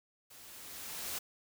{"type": "noise with level ramp", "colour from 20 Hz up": "white", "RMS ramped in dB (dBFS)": [-55, -38], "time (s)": [0.3, 1.19], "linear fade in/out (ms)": 10, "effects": []}